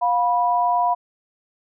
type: tone pair together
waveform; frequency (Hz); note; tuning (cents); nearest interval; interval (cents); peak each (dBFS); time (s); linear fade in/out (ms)
sine; 708.3 / 980; F5 / B5; +24 / -14; tritone; 562; -19; 0.01-0.95; 20
effects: none